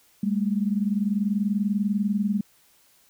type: tone pair together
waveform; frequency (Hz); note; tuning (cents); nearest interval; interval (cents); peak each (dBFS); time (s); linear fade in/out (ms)
sine; 199.5 / 219.7; G3 / A3; +31 / -2; major second; 167; -23 / -26; 0.23-2.41; 5
effects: white hiss -60 dBFS RMS until 3.09 s